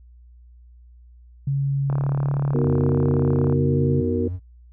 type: tone with pitch glide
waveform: sine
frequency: 138.59 to 140.28 Hz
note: C#3 to C#3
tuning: 0 to +21 cents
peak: -19 dBFS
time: 1.47-4.01 s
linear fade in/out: 5 ms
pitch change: +21 cents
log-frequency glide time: 2.09-2.34 s
type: click train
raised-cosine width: 1 ms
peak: -17 dBFS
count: 60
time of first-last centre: 1.9-3.525 s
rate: 36.3 Hz
type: chord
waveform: sine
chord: B major seventh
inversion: none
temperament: just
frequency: 246.9 / 308.7 / 370.4 / 463 Hz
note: B3 / D#4 / F#4 / A#4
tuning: 0 / -14 / +2 / -12 cents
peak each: -24 / -30 / -26 / -25 dBFS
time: 2.54-4.28 s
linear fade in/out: 5 ms
type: tone with vibrato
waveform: triangle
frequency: 90.1 Hz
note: F#2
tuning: 45 cents flat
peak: -24 dBFS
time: 2.62-4.4 s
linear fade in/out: 50 ms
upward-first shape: sine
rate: 10 Hz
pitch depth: 41 cents each way
effects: noise-tail reverb RT60 0.1 s tail -25 dB re dry + added 60 Hz sine -45 dBFS peak until 4.72 s